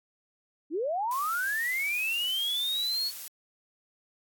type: linear sweep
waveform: sine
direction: up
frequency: 277.2 to 4435 Hz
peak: -27 dBFS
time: 0.7-3.12 s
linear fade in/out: 50 ms
type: noise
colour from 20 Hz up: blue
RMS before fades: -40 dBFS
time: 1.11-3.28 s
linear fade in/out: 2 ms
effects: AAC 64 kbps